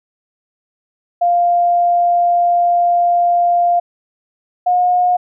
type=tone pair in turn; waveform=sine; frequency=698.5 / 719 Hz; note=F5 / F#5; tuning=0 / -50 cents; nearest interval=minor second; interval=50 cents; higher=second; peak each=-10 dBFS; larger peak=neither; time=1.21-3.8 / 4.66-5.17 s; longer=first; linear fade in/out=10 ms; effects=none